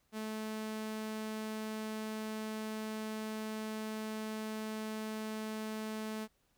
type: tone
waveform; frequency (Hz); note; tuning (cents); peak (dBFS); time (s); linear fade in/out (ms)
sawtooth; 217.3; A3; -21; -34; 0.12-6.28; 50
effects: pink hiss -75 dBFS RMS until 6.57 s